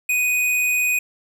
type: tone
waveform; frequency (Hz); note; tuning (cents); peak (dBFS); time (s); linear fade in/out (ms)
square; 2489; D#7; 0; -18; 0.09-0.99; 5
effects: none

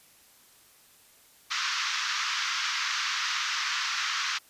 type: band-pass noise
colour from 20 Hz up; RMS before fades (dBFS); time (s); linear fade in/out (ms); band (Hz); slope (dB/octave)
pink; -30; 1.5-4.39; 20; 1100 to 6200; 48
effects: white hiss -58 dBFS RMS until 4.49 s + resampled to 32000 Hz

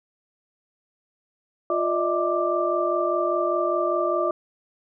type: tone cluster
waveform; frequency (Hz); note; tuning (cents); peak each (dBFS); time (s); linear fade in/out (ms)
sine; 351.5 / 598 / 643 / 1179; F4 / D5 / E5 / D6; +11 / +31 / -43 / +6; -26; 1.7-4.31; 2
effects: none

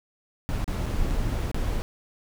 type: noise with dropouts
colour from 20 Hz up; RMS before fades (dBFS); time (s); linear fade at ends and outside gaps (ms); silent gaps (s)
brown; -26; 0.49-1.82; 0; 0.643-0.678 / 0.859-0.863 / 1.103-1.108 / 1.515-1.545
effects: none

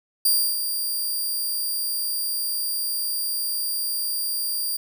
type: tone with ADSR envelope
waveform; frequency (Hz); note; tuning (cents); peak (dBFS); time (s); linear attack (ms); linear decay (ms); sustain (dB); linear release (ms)
5% pulse; 4766; D8; +25; -9; 0.25-4.77; 6; 300; -8; 9
effects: none

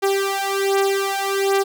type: beating tone pair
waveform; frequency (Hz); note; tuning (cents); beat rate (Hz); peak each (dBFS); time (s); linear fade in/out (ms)
sawtooth; 392 / 393.3; G4 / G4; 0 / +6; 1.3; -17; 0.02-1.64; 20
effects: none

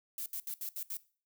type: noise bursts at uneven times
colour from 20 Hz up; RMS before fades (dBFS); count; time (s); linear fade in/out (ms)
violet; -39; 6; 0.18-0.26 / 0.33-0.4 / 0.47-0.54 / 0.61-0.69 / 0.76-0.83 / 0.9-0.97; 2
effects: noise-tail reverb RT60 0.4 s tail -19 dB re dry

